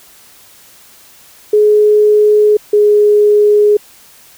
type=tone pair in turn; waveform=sine; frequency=421.4 / 417 Hz; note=G#4 / G#4; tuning=+25 / +7 cents; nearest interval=unison; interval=18 cents; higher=first; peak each=-5 dBFS; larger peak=neither; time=1.53-2.57 / 2.73-3.77 s; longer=neither; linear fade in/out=5 ms; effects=white hiss -42 dBFS RMS until 4.37 s